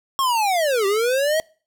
square linear two-way sweep, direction down then up, 1100 to 383.1 to 647 Hz, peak -18 dBFS, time 0.19-1.4 s, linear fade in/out 0 ms, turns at 0.86 s, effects noise-tail reverb RT60 0.4 s tail -25 dB re dry

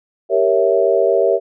sine chord, G diminished seventh, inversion none, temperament equal, 392 / 466.2 / 554.4 / 659.3 Hz, G4 / Bb4 / Db5 / Fb5, 0 / 0 / 0 / 0 cents, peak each -17 dBFS, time 0.29-1.4 s, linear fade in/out 50 ms, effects none

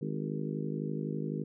harmonic tone with a mistuned harmonic, 51.9 Hz, G#1, in tune, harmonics 3 / 4 / 5 / 6 / 7 / 8 / 9, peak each -36 / -38 / -40 / -42 / -43 / -44 / -45 dBFS, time 0.01-1.44 s, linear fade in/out 10 ms, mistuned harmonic 8, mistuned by -42 cents, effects none

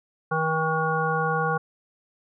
harmonic tone, 159.5 Hz, D#3, 43 cents sharp, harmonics 1 / 3 / 5 / 7 / 9, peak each -28 / -28 / -28 / -28 / -28 dBFS, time 0.31-1.58 s, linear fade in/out 10 ms, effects none

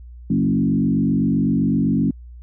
sine tone with frequency modulation, 220.3 Hz, A3, 2 cents sharp, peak -15 dBFS, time 0.3-2.11 s, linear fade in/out 5 ms, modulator 47.8 Hz, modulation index 1.5, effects added 60 Hz sine -36 dBFS peak until 2.42 s

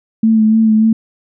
sine tone with vibrato, 220 Hz, A3, in tune, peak -7 dBFS, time 0.23-0.93 s, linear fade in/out 5 ms, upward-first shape sine, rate 3.4 Hz, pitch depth 27 cents each way, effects none

